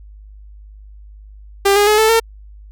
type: tone with pitch steps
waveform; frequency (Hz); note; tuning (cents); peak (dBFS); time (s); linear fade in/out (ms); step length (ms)
sawtooth; 397.1 / 410.6 / 424.6 / 439.1 / 454; G4 / G#4 / G#4 / A4 / A#4; +22 / -20 / +38 / -4 / -46; -6; 1.65-2.2; 10; 110
effects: added 51 Hz sine -36 dBFS peak until 2.71 s